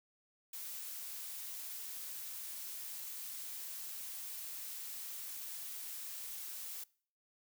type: noise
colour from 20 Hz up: blue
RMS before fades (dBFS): -45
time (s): 0.53-6.84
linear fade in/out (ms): 5
effects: noise-tail reverb RT60 0.5 s tail -23 dB re dry